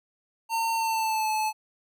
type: tone with pitch glide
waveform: square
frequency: 909 to 865.4 Hz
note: A#5 to A5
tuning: -44 to -29 cents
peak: -25 dBFS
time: 0.49-1.53 s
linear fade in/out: 50 ms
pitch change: -85 cents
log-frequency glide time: 0.74-1.3 s
effects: none